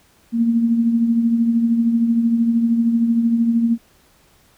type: tone with tremolo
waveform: sine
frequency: 231.7 Hz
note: A#3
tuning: 10 cents flat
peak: -11 dBFS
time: 0.32-3.78 s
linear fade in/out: 50 ms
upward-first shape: triangle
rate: 13 Hz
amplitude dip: 55%
effects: pink hiss -55 dBFS RMS until 4.57 s